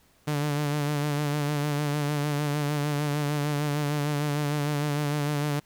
sawtooth tone with vibrato, 146.83 Hz, D3, in tune, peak -21 dBFS, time 0.27-5.6 s, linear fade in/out 10 ms, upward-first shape sine, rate 6.6 Hz, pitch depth 41 cents each way, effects pink hiss -62 dBFS RMS until 5.65 s

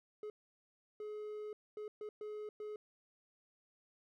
triangle tone bursts at uneven times, 423.2 Hz, G#4, 33 cents sharp, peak -40 dBFS, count 6, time 0.23-0.3 / 1-1.53 / 1.77-1.88 / 2.01-2.09 / 2.21-2.49 / 2.6-2.76 s, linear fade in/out 2 ms, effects none

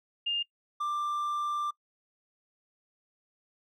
sine / triangle tone pair in turn, 2815 / 1183.6 Hz, F7 / D6, +13 / +13 cents, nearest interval octave + minor third, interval 1500 cents, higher first, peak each -27 dBFS, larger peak neither, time 0.26-0.43 / 0.8-1.71 s, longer second, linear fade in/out 10 ms, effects noise-tail reverb RT60 0.1 s tail -24 dB re dry

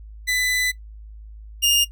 sawtooth tone pair in turn, 1999 / 2827 Hz, B6 / F7, +20 / +20 cents, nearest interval tritone, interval 600 cents, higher second, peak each -16 / -12 dBFS, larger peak second, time 0.27-0.72 / 1.62-1.85 s, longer first, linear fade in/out 20 ms, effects noise-tail reverb RT60 0.1 s tail -17 dB re dry + added 53 Hz sine -37 dBFS peak until 1.91 s

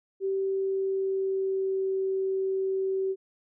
sine tone with pitch glide, 387.2 to 383.2 Hz, G4 to G4, -21 to -39 cents, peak -25 dBFS, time 0.2-3.16 s, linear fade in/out 50 ms, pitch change -18 cents, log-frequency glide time 0.35-1.91 s, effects none

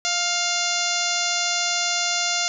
harmonic tone with a mistuned harmonic, 698.5 Hz, F5, in tune, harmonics 1 / 2 / 3 / 4 / 5 / 6 / 7 / 8 / 9 / 10, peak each -30 / -30 / -30 / -30 / -30 / -30 / -30 / -30 / -30 / -30 dBFS, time 0.05-2.48 s, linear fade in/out 0 ms, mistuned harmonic 3, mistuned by +27 cents, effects none

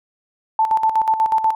sine tone with tremolo, 882 Hz, A5, 4 cents sharp, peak -12 dBFS, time 0.59-1.55 s, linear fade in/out 2 ms, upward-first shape square, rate 8.2 Hz, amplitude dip 65%, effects none

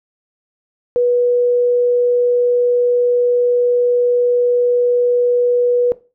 sine tone, 487.6 Hz, B4, 22 cents flat, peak -11 dBFS, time 0.96-5.92 s, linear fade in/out 0 ms, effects noise-tail reverb RT60 0.3 s tail -17 dB re dry

